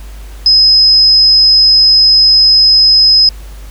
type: tone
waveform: sine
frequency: 5080 Hz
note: D#8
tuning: 35 cents sharp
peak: -3 dBFS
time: 0.46-3.29 s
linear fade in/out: 2 ms
effects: added 50 Hz sine -26 dBFS peak until 3.7 s + pink hiss -39 dBFS RMS until 3.7 s